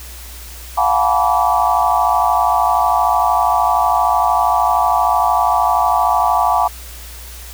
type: tone cluster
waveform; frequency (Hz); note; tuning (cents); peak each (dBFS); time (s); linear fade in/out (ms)
sine; 697 / 750 / 861 / 978 / 1152; F5 / F#5 / A5 / B5 / D6; -4 / +23 / -38 / -17 / -34; -18; 0.77-6.68; 10
effects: added 60 Hz sine -33 dBFS peak until 7.53 s + white hiss -36 dBFS RMS until 7.53 s